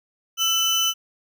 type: tone pair together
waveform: 30% pulse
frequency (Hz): 1340 / 3008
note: E6 / F#7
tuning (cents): +28 / +28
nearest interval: octave + major second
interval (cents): 1400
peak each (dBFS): -26 / -16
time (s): 0.37-0.94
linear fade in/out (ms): 50
effects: none